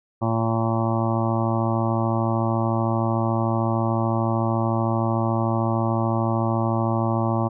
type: harmonic tone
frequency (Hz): 113.5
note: A#2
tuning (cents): -46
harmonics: 1 / 2 / 3 / 5 / 6 / 7 / 8 / 9 / 10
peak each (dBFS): -23 / -26 / -28 / -30 / -31 / -31 / -32 / -33 / -33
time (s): 0.21-7.49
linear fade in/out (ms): 20
effects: none